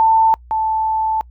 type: tone pair in turn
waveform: sine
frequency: 891 / 878.7 Hz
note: A5 / A5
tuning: +22 / -3 cents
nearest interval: unison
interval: 25 cents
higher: first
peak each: -9 / -15 dBFS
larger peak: first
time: 0-0.34 / 0.51-1.21 s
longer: second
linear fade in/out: 0 ms
effects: noise-tail reverb RT60 0.1 s tail -26 dB re dry + added 60 Hz sine -39 dBFS peak until 1.3 s